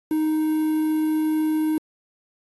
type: tone with quantisation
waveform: triangle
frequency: 311.1 Hz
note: D#4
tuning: in tune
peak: -17 dBFS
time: 0.11-1.78 s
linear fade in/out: 2 ms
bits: 7
effects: AAC 32 kbps